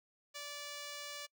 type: tone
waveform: 5% pulse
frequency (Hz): 581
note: D5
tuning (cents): -19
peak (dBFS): -32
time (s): 0.34-1.27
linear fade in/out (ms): 20
effects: noise-tail reverb RT60 0.1 s tail -23 dB re dry